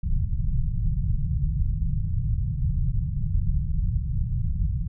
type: low-pass noise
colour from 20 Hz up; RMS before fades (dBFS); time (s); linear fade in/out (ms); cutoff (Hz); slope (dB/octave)
pink; -24; 0.03-4.88; 10; 160; 48
effects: none